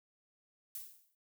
violet noise with exponential decay, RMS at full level -41 dBFS, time 0.75-1.15 s, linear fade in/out 1 ms, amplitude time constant 86 ms, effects noise-tail reverb RT60 0.1 s tail -23 dB re dry

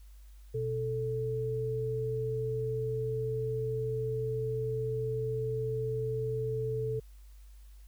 sine tone pair together, 123.82 / 440 Hz, B2 / A4, +5 / 0 cents, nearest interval octave + minor seventh, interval 2195 cents, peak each -34 / -32 dBFS, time 0.54-7 s, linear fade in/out 10 ms, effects added 50 Hz sine -49 dBFS peak until 7.87 s + white hiss -67 dBFS RMS until 7.87 s

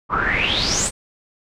pink noise with low-pass filter sweep, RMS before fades -20 dBFS, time 0.09-0.91 s, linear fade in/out 50 ms, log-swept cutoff 1100 to 8900 Hz, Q 9.3, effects none

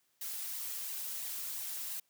blue noise with flanger, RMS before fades -40 dBFS, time 0.21-2 s, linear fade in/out 5 ms, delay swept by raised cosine 1 to 4.7 ms, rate 2.9 Hz, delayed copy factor +0.6, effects white hiss -75 dBFS RMS until 2.09 s + high-pass 80 Hz 12 dB/octave

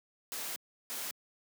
white noise bursts at uneven times, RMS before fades -39 dBFS, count 2, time 0.32-0.56 / 0.9-1.11 s, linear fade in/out 0 ms, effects high-pass 200 Hz 12 dB/octave

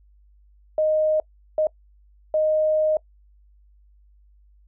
sine tone bursts at uneven times, 620 Hz, D#5, 6 cents flat, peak -17 dBFS, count 3, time 0.78-1.2 / 1.58-1.67 / 2.34-2.97 s, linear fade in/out 2 ms, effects noise-tail reverb RT60 0.1 s tail -24 dB re dry + added 50 Hz sine -52 dBFS peak until 4.67 s

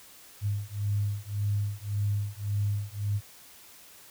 sine beating tone pair, 101.6 / 103.4 Hz, G#2 / G#2, -38 / -7 cents, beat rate 1.8 Hz, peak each -30 dBFS, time 0.41-3.21 s, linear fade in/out 50 ms, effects white hiss -52 dBFS RMS until 4.1 s

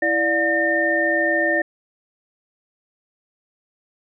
sine tone cluster, 330.1 / 588 / 715 / 1814 Hz, E4 / D5 / F5 / A#6, +2 / +2 / +41 / -48 cents, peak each -24 / -22 / -28 / -19 dBFS, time 0.02-1.62 s, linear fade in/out 5 ms, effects none

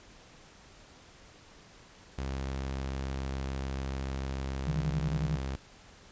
sawtooth tone, 66.9 Hz, C2, 39 cents sharp, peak -29 dBFS, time 2.18-5.56 s, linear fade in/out 5 ms
sine tone with tremolo, 155.56 Hz, D#3, in tune, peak -27 dBFS, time 4.67-5.38 s, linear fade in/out 10 ms, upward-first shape square, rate 11 Hz, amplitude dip 60%
effects pink hiss -55 dBFS RMS until 6.11 s + resampled to 16000 Hz

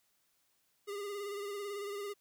square tone with vibrato, 405.7 Hz, G#4, 41 cents flat, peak -39 dBFS, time 0.87-2.14 s, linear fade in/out 20 ms, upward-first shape sine, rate 18 Hz, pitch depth 42 cents each way, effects white hiss -75 dBFS RMS until 2.2 s

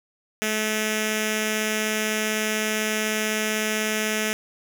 5% pulse tone with notch filter, 215.9 Hz, A3, 33 cents flat, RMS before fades -25 dBFS, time 0.42-4.33 s, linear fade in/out 0 ms, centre 1000 Hz, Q 0.94, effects none

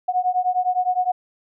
sine beating tone pair, 726 / 735.8 Hz, F#5 / F#5, -33 / -10 cents, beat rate 9.8 Hz, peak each -21 dBFS, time 0.08-1.12 s, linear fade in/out 10 ms, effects none

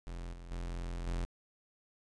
45% pulse tone with level steps, 43.18 Hz, F1, 19 cents flat, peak -40 / -46 / -37 / -33 dBFS, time 0.07-1.25 s, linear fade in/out 0 ms, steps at 0.33 / 0.51 / 1.07 s, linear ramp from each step 2 ms, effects resampled to 22050 Hz

